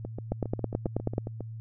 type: two click trains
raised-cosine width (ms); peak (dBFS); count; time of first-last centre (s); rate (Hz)
2; -22 / -14; 11 / 9; 0.05-1.407 / 0.32-1.181; 7.37 / 9.29
effects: added 112 Hz sine -37 dBFS peak until 1.6 s